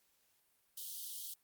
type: high-pass noise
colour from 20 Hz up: white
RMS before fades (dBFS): -45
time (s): 0.77-1.34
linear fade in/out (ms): 5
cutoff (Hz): 3000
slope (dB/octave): 96
effects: white hiss -75 dBFS RMS until 1.43 s + Opus 48 kbps